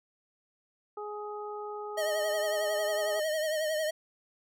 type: harmonic tone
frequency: 417.8 Hz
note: G#4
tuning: 10 cents sharp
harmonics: 1 / 2 / 3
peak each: -38 / -41 / -43 dBFS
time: 0.97-3.2 s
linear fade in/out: 5 ms
type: tone with vibrato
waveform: square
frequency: 622.3 Hz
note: D#5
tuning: in tune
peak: -29 dBFS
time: 1.97-3.91 s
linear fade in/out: 10 ms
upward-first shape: triangle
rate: 11 Hz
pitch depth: 63 cents each way
effects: none